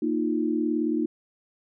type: chord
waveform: sine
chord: Bb suspended fourth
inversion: none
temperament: just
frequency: 233.1 / 310.8 / 349.6 Hz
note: Bb3 / Eb4 / F4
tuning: 0 / -2 / +2 cents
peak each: -28 / -25 / -29 dBFS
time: 0.02-1.06 s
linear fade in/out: 5 ms
effects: none